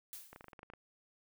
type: noise with exponential decay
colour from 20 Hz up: blue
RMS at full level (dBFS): -45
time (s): 0.13-0.52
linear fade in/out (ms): 0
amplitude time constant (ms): 84
type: clicks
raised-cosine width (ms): 0.5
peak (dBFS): -35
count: 10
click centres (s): 0.33 / 0.361 / 0.409 / 0.443 / 0.483 / 0.532 / 0.592 / 0.631 / 0.701 / 0.736
effects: none